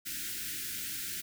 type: band-stop noise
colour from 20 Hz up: white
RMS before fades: -38 dBFS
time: 0.05-1.22 s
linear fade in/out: 20 ms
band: 380 to 1400 Hz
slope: 96 dB/octave
effects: none